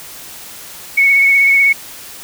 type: tone with vibrato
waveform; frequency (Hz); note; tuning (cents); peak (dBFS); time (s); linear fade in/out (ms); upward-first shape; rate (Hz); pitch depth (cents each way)
sine; 2214; C#7; -3; -7; 0.97-1.73; 10; triangle; 16; 26
effects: white hiss -33 dBFS RMS until 2.23 s